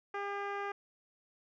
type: tone with low-pass filter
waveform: 10% pulse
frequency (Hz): 402.4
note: G4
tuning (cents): +45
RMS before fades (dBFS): -38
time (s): 0.14-0.72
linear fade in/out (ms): 5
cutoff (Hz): 1700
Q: 0.79
effects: none